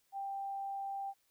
sine tone, 788 Hz, G5, 9 cents sharp, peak -37 dBFS, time 0.12-1.14 s, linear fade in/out 50 ms, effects white hiss -75 dBFS RMS until 1.3 s

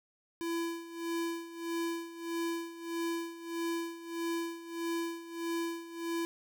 square tone with tremolo, 335.4 Hz, E4, 30 cents sharp, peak -32 dBFS, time 0.41-6.25 s, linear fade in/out 0 ms, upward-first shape sine, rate 1.6 Hz, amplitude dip 80%, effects none

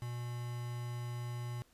triangle tone with quantisation, 120.5 Hz, B2, 42 cents flat, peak -36 dBFS, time 0.02-1.62 s, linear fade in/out 0 ms, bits 8, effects pink hiss -68 dBFS RMS until 1.73 s + resampled to 32000 Hz

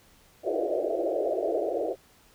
white band-pass noise, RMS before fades -28 dBFS, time 0.43-1.96 s, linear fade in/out 50 ms, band 320 to 690 Hz, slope 96 dB/octave, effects pink hiss -59 dBFS RMS until 2.34 s

